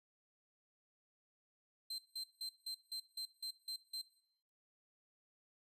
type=tone bursts; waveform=40% pulse; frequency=4120 Hz; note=C8; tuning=28 cents flat; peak=-40 dBFS; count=9; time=1.9-4.016 s; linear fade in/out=5 ms; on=84 ms; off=170 ms; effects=noise-tail reverb RT60 0.8 s tail -18 dB re dry + resampled to 32000 Hz